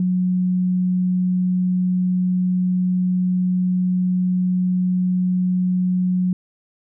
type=tone; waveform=sine; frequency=182.3 Hz; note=F#3; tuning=25 cents flat; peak=-16 dBFS; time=0-6.33 s; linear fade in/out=2 ms; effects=none